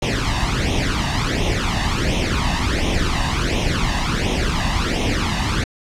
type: noise with flanger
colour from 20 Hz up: pink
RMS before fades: -19 dBFS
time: 0.02-5.64 s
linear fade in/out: 5 ms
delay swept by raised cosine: 0.32 to 1.1 ms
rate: 1.4 Hz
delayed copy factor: +0.75
effects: low-pass 5000 Hz 12 dB/octave